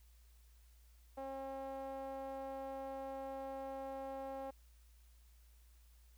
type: tone with band-pass filter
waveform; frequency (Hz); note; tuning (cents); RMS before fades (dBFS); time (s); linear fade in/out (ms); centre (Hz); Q
sawtooth; 269.5; C#4; -49; -45; 1.17-4.51; 10; 670; 6.6
effects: added 58 Hz sine -61 dBFS peak until 6.17 s + white hiss -73 dBFS RMS until 6.17 s